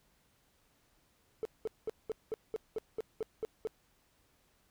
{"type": "tone bursts", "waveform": "triangle", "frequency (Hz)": 440, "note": "A4", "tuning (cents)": 0, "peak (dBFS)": -29, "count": 11, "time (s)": [1.43, 3.672], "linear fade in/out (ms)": 0, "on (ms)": 22, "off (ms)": 200, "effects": ["tanh soft clip ceiling -29 dBFS", "pink hiss -71 dBFS RMS until 4.7 s"]}